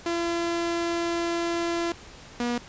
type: tone pair in turn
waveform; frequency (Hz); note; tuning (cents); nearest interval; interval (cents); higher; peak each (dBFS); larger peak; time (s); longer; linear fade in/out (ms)
sawtooth; 339.8 / 240.8; F4 / B3; -47 / -44; tritone; 597; first; -21; neither; 0.06-1.92 / 2.4-2.58; first; 2
effects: pink hiss -46 dBFS RMS until 2.68 s + resampled to 16000 Hz